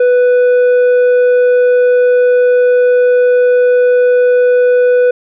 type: tone with tanh clipping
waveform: sine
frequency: 494.7 Hz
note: B4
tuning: 3 cents sharp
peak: -7 dBFS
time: 0-5.11 s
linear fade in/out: 5 ms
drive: 6 dB
effects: none